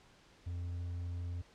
triangle tone, 87.31 Hz, F2, in tune, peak -35 dBFS, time 0.46-1.42 s, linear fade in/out 10 ms, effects pink hiss -63 dBFS RMS until 1.54 s + low-pass 6000 Hz 12 dB/octave

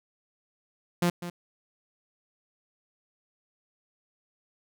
sawtooth tone with echo, 174.61 Hz, F3, in tune, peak -18 dBFS, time 1.02-1.1 s, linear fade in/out 5 ms, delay 200 ms, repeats 1, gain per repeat -12 dB, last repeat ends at 1.3 s, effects none

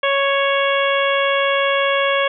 harmonic tone, 554.4 Hz, C#5, in tune, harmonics 1 / 2 / 3 / 4 / 5 / 6, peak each -18 / -21 / -23 / -24 / -25 / -26 dBFS, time 0.03-2.28 s, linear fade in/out 5 ms, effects none

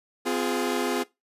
sawtooth chord, F minor, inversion second, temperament equal with one note detuned, 255.8 / 349.2 / 415.3 Hz, C4 / F4 / Ab4, -39 / 0 / 0 cents, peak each -25 dBFS, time 0.25-1.04 s, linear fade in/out 20 ms, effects noise-tail reverb RT60 0.2 s tail -20 dB re dry + resampled to 32000 Hz

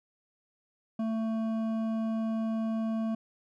sine tone with hard clipping, 222.9 Hz, A3, 23 cents sharp, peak -30 dBFS, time 0.99-3.15 s, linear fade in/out 5 ms, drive 9 dB, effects none

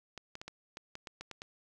clicks, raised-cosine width 0.2 ms, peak -26 dBFS, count 10, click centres 0.177 / 0.354 / 0.415 / 0.48 / 0.771 / 0.954 / 1.072 / 1.21 / 1.313 / 1.419 s, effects none

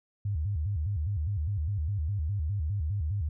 sine tone with vibrato, 88.1 Hz, F2, 16 cents sharp, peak -27 dBFS, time 0.25-3.29 s, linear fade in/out 5 ms, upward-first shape square, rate 4.9 Hz, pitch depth 250 cents each way, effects none

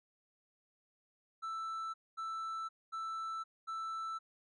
triangle tone bursts, 1324 Hz, E6, 7 cents sharp, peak -36 dBFS, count 4, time 1.42-4.19 s, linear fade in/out 20 ms, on 520 ms, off 230 ms, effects resampled to 22050 Hz

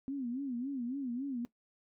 sine tone with vibrato, 258 Hz, C4, 24 cents flat, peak -34 dBFS, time 0.08-1.45 s, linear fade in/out 0 ms, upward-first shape sine, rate 3.6 Hz, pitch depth 160 cents each way, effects noise-tail reverb RT60 0.1 s tail -17 dB re dry

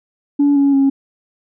sine tone with pitch steps, 285.9 / 279.7 / 273.6 Hz, D4 / C#4 / C#4, -46 / +16 / -23 cents, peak -8 dBFS, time 0.39-0.9 s, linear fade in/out 10 ms, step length 170 ms, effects tanh soft clip ceiling -7 dBFS

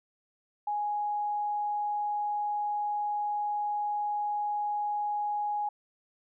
sine tone, 831 Hz, G#5, 1 cent sharp, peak -28 dBFS, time 0.67-5.69 s, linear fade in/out 5 ms, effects none

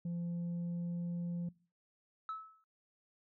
sine tone with pitch glide, 172 to 173.1 Hz, F3 to F3, -26 to -15 cents, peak -33 dBFS, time 0.05-1.49 s, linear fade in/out 5 ms, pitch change +11 cents, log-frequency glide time 0.18-1.05 s
sine tone with exponential decay, 1300 Hz, E6, 24 cents flat, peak -34 dBFS, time 2.29-2.64 s, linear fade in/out 1 ms, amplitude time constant 76 ms
effects noise-tail reverb RT60 0.4 s tail -24 dB re dry + tanh soft clip ceiling -35 dBFS

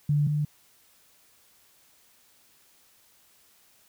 sine tone pair in turn, 146.83 / 148.88 Hz, D3 / D3, 0 / +24 cents, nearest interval unison, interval 24 cents, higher second, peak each -20 / -23 dBFS, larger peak first, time 0.09-0.27 / 0.27-0.45 s, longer neither, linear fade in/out 5 ms, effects white hiss -61 dBFS RMS until 3.88 s

